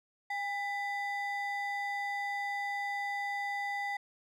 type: ring-modulated tone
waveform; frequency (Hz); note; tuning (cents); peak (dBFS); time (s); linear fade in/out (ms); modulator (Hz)
triangle; 1400; F6; +4; -28; 0.3-3.97; 5; 591
effects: none